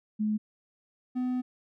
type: tone pair in turn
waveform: sine / triangle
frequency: 213.3 / 251.7 Hz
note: G#3 / B3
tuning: +46 / +33 cents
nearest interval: minor third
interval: 287 cents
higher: second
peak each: -25 dBFS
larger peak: neither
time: 0.19-0.38 / 1.15-1.42 s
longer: second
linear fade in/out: 20 ms
effects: none